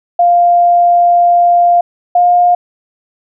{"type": "tone pair in turn", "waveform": "sine", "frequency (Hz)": [698.5, 708.3], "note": ["F5", "F5"], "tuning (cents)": [0, 24], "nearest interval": "unison", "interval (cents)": 24, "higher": "second", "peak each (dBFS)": -5, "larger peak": "neither", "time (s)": [[0.19, 1.81], [2.15, 2.55]], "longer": "first", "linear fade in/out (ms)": 5, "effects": []}